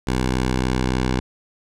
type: tone with low-pass filter sweep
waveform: 10% pulse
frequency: 63.5 Hz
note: B1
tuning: 49 cents sharp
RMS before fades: -21 dBFS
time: 0.07-1.2 s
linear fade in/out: 5 ms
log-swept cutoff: 9400 to 6200 Hz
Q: 0.75
effects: none